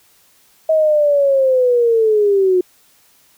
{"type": "linear sweep", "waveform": "sine", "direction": "down", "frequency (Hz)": [640, 358.6], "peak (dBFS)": -10, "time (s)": [0.69, 2.61], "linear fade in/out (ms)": 5, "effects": ["white hiss -53 dBFS RMS until 3.37 s"]}